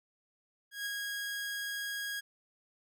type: tone with ADSR envelope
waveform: sawtooth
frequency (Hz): 1643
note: G#6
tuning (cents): -19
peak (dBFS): -30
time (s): 0.71-2.21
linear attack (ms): 150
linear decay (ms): 15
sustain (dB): -2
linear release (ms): 20
effects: none